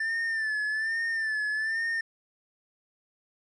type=tone with vibrato; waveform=triangle; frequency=1769 Hz; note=A6; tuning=9 cents sharp; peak=-25 dBFS; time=0-2.01 s; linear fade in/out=5 ms; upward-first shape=sine; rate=1.2 Hz; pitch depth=62 cents each way; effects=resampled to 22050 Hz